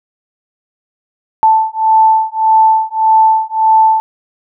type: beating tone pair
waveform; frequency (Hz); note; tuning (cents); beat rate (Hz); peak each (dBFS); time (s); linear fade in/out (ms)
sine; 880 / 881.7; A5 / A5; 0 / +3; 1.7; -10; 1.43-4; 0
effects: none